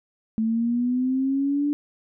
sine linear sweep, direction up, 219.2 to 293.7 Hz, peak -20 dBFS, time 0.38-1.73 s, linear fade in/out 0 ms, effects none

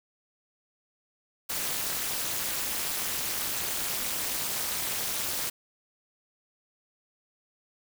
white noise with amplitude modulation, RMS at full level -27 dBFS, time 1.49-5.5 s, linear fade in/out 10 ms, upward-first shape sine, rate 273 Hz, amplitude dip 100%, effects none

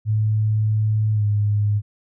sine tone with pitch glide, 107.8 to 103.89 Hz, A2 to G#2, -35 to +1 cents, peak -16 dBFS, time 0.05-1.82 s, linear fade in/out 50 ms, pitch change -64 cents, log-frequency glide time 1.13-1.24 s, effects none

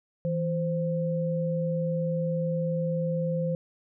sine tone pair together, 163.9 / 520.4 Hz, E3 / C5, -10 / -9 cents, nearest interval octave + minor sixth, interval 2001 cents, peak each -27 / -29 dBFS, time 0.25-3.55 s, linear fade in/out 0 ms, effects none

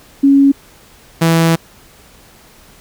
sine / sawtooth tone pair in turn, 277.2 / 164.82 Hz, C#4 / E3, 0 / 0 cents, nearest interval major sixth, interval 900 cents, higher first, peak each -5 dBFS, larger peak neither, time 0.23-0.52 / 1.21-1.56 s, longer second, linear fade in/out 10 ms, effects pink hiss -44 dBFS RMS until 2.8 s

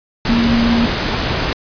sine tone in noise, 233.1 Hz, A#3, in tune, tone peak -12 dBFS, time 0.29-0.86 s, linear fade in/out 2 ms, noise pink, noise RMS -18 dBFS, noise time 0.25-1.53 s, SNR +3 dB, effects resampled to 11025 Hz

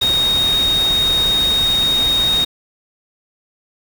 sine tone in noise, 3729 Hz, A#7, in tune, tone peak -13 dBFS, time 0.01-2.45 s, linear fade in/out 10 ms, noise pink, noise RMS -25 dBFS, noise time 0.01-2.45 s, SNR +9 dB, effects none

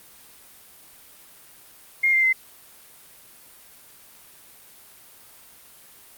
sine tone with pitch steps, 2128 / 2095 / 2063 Hz, C7 / C7 / C7, +29 / +2 / -25 cents, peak -16 dBFS, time 2.03-2.33 s, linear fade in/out 10 ms, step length 100 ms, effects white hiss -49 dBFS RMS until 6.17 s + Opus 32 kbps

